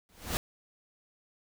pink noise with exponential growth, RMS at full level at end -27 dBFS, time 0.09-0.37 s, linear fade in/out 0 ms, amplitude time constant 60 ms, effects none

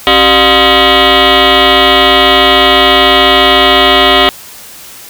sine tone with frequency modulation, 1259 Hz, D#6, 20 cents sharp, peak -3 dBFS, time 0.07-4.29 s, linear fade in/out 0 ms, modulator 329 Hz, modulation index 7.2, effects white hiss -31 dBFS RMS until 5.09 s

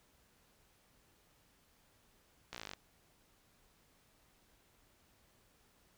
slowing click train, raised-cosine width 0.2 ms, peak -26 dBFS, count 12, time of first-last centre 2.53-2.735 s, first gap 16 ms, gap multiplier 1.03, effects pink hiss -70 dBFS RMS until 5.97 s

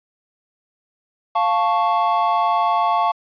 triangle chord, F augmented, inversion none, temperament equal, 698.5 / 880 / 1108.7 Hz, F5 / A5 / C#6, 0 / 0 / 0 cents, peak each -18 dBFS, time 1.35-3.12 s, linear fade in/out 10 ms, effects resampled to 11025 Hz + 8-bit

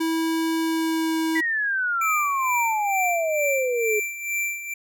square tone with pitch glide, 325.4 to 322.2 Hz, E4 to E4, -22 to -39 cents, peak -22 dBFS, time 0-1.41 s, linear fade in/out 10 ms, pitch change -17 cents, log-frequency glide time 0.6-1.17 s
sine exponential sweep, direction down, 1983 to 415.3 Hz, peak -21 dBFS, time 1.35-4 s, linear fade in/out 10 ms
square tone with tremolo, 2349 Hz, D7, in tune, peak -23 dBFS, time 2.01-4.74 s, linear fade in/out 5 ms, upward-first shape sine, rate 2.2 Hz, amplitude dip 70%
effects none

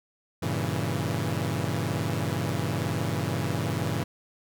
sawtooth chord, G diminished seventh, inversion none, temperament equal with one note detuned, 97.72 / 116.54 / 138.59 / 164.81 Hz, G2 / Bb2 / Db3 / Fb3, -5 / 0 / 0 / 0 cents, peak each -28 dBFS, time 0.42-4.04 s, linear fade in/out 10 ms, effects none

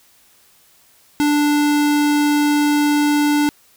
square tone, 293.9 Hz, D4, 1 cent sharp, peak -14 dBFS, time 1.2-3.49 s, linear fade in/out 0 ms, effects white hiss -53 dBFS RMS until 3.76 s

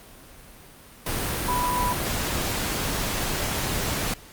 sine tone in noise, 987.8 Hz, B5, in tune, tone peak -23 dBFS, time 1.48-1.93 s, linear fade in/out 5 ms, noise pink, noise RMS -27 dBFS, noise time 1.06-4.14 s, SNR +1 dB, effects pink hiss -47 dBFS RMS until 4.32 s + Opus 32 kbps

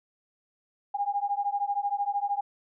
sine beating tone pair, 804 / 817 Hz, G5 / G#5, +44 / -29 cents, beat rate 13 Hz, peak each -29 dBFS, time 0.94-2.41 s, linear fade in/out 10 ms, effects none

